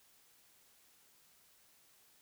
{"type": "silence", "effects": ["white hiss -67 dBFS RMS until 2.21 s"]}